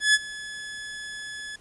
sawtooth tone with ADSR envelope, 1709 Hz, G#6, 49 cents sharp, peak -11 dBFS, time 0-1.56 s, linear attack 140 ms, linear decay 38 ms, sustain -20 dB, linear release 5 ms, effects pink hiss -56 dBFS RMS until 1.6 s + resampled to 24000 Hz

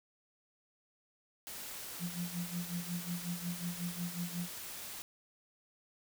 white noise, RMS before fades -45 dBFS, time 1.47-5.02 s, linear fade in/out 0 ms
sine tone with tremolo, 174.61 Hz, F3, in tune, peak -34 dBFS, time 1.99-4.5 s, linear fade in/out 50 ms, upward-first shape sine, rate 5.5 Hz, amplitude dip 85%
effects none

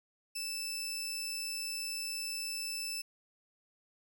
20% pulse tone pair together, 2637 / 5274 Hz, E7 / E8, 0 / 0 cents, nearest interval octave, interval 1200 cents, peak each -36 / -35 dBFS, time 0.35-3.02 s, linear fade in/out 10 ms, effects none

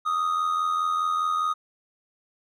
triangle tone with amplitude modulation, 1244.5 Hz, D#6, in tune, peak -18 dBFS, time 0.05-1.54 s, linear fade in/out 20 ms, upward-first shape sine, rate 84.9 Hz, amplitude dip 55%, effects none

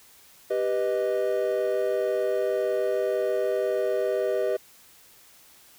triangle chord, G augmented, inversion none, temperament equal, 392 / 493.9 / 622.3 Hz, G4 / B4 / D#5, 0 / 0 / 0 cents, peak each -25 dBFS, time 0.5-4.57 s, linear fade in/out 10 ms, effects tanh soft clip ceiling -13 dBFS + white hiss -54 dBFS RMS until 5.78 s

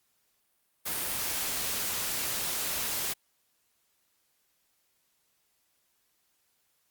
white noise, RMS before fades -32 dBFS, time 0.85-3.14 s, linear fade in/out 20 ms, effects white hiss -73 dBFS RMS until 6.9 s + Opus 48 kbps

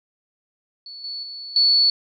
sine tone with level steps, 4435 Hz, C#8, in tune, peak -35 / -28 / -32 / -13 dBFS, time 0.86-1.9 s, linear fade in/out 2 ms, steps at 1.04 / 1.23 / 1.56 s, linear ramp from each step 2 ms, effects none

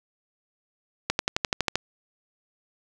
accelerating click train, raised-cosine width 0.2 ms, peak -5 dBFS, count 9, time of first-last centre 1.1-1.756 s, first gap 91 ms, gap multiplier 0.97, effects none

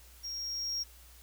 triangle tone with level ramp, 5588 Hz, F8, in tune, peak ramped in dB -36 to -30 dBFS, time 0.23-0.84 s, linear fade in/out 20 ms, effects added 60 Hz sine -55 dBFS peak until 1.22 s + white hiss -58 dBFS RMS until 1.22 s

